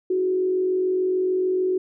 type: tone with frequency modulation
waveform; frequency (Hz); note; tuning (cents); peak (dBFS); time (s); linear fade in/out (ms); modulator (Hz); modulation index
sine; 370; F#4; 0; -19; 0.1-1.78; 5; 46.8; 0.39
effects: none